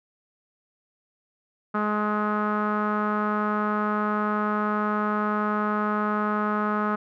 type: tone with low-pass filter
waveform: sawtooth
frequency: 210.5 Hz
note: G#3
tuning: 24 cents sharp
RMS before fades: -25 dBFS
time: 1.74-6.96 s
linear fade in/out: 10 ms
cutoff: 1300 Hz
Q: 5.4
effects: none